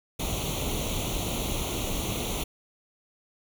pink noise with comb filter, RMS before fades -30 dBFS, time 0.19-2.44 s, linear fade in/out 10 ms, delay 0.3 ms, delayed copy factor +0.85, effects none

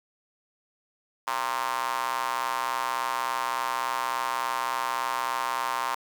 square tone with high-pass filter, 61.74 Hz, B1, in tune, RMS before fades -29 dBFS, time 1.27-5.95 s, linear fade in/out 5 ms, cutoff 1000 Hz, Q 4.3, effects 8-bit

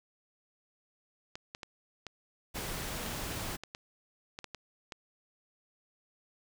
clicks, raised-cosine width 0.2 ms, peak -24 dBFS, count 12, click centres 1.355 / 1.549 / 1.632 / 2.067 / 3.031 / 3.063 / 3.636 / 3.749 / 4.389 / 4.443 / 4.547 / 4.922 s
pink noise, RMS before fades -38 dBFS, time 2.54-3.57 s, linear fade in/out 20 ms
effects none

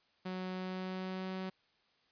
sawtooth tone with pitch glide, 185 to 187.91 Hz, F#3 to F#3, 0 to +27 cents, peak -34 dBFS, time 0.25-1.5 s, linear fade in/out 10 ms, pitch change +27 cents, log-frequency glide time 0.53-1.39 s, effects white hiss -72 dBFS RMS until 2.11 s + resampled to 11025 Hz

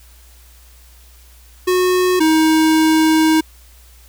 square tone pair in turn, 365.1 / 316.4 Hz, F#4 / D#4, -23 / +29 cents, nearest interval major second, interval 248 cents, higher first, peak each -13 / -11 dBFS, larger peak second, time 1.67-2.2 / 2.2-3.41 s, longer second, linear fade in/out 10 ms, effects added 60 Hz sine -43 dBFS peak until 4.08 s + white hiss -49 dBFS RMS until 4.08 s

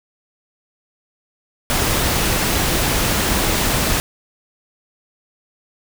pink noise, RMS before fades -18 dBFS, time 1.7-4 s, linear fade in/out 0 ms, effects none

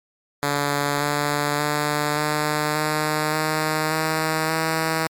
5% pulse tone with pitch steps, 143.9 / 146.16 / 148.46 / 150.79 / 153.16 / 155.57 / 158.02 / 160.5 Hz, D3 / D3 / D3 / D3 / D#3 / D#3 / D#3 / E3, -35 / -8 / +19 / +46 / -27 / 0 / +27 / -46 cents, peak -9 dBFS, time 0.43-5.07 s, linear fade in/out 0 ms, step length 580 ms, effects MP3 96 kbps

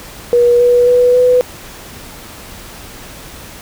sine tone with pitch steps, 481.2 / 486.8 / 492.4 / 498.2 Hz, B4 / B4 / B4 / B4, -45 / -25 / -5 / +15 cents, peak -6 dBFS, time 0.33-1.41 s, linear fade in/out 0 ms, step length 270 ms, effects pink hiss -33 dBFS RMS until 3.61 s

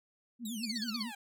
sine tone with vibrato, 225.1 Hz, A3, 40 cents sharp, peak -37 dBFS, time 0.39-1.12 s, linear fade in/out 50 ms, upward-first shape sine, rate 9.1 Hz, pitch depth 130 cents each way
15% pulse exponential sweep, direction down, 3951 to 784 Hz, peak -36 dBFS, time 0.45-1.15 s, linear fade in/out 5 ms
sine tone bursts, 4432 Hz, C#8, 1 cent flat, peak -33 dBFS, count 7, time 0.63-1.028 s, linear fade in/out 5 ms, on 26 ms, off 36 ms
effects none

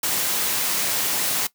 white high-pass noise, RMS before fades -23 dBFS, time 0.03-1.47 s, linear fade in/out 5 ms, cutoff 120 Hz, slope 12 dB/octave, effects noise-tail reverb RT60 0.1 s tail -18 dB re dry

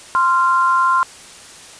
sine tone pair together, 1046.5 / 1382.5 Hz, C6 / F6, 0 / -18 cents, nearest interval perfect fourth, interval 482 cents, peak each -13 / -17 dBFS, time 0.15-1.03 s, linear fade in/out 0 ms, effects white hiss -39 dBFS RMS until 1.79 s + resampled to 22050 Hz

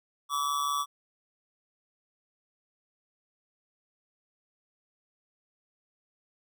square tone with amplitude modulation, 1146 Hz, D6, 43 cents flat, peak -25 dBFS, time 0.29-0.86 s, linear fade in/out 50 ms, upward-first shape sine, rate 145 Hz, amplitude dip 65%, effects none

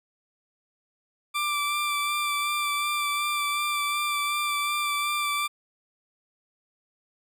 20% pulse tone with vibrato, 1174.7 Hz, D6, in tune, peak -20 dBFS, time 1.34-5.48 s, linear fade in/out 20 ms, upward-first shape sine, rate 2.7 Hz, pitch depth 17 cents each way, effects none

